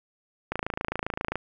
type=click train; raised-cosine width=0.5 ms; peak=-13 dBFS; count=24; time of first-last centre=0.52-1.356 s; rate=27.5 Hz; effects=none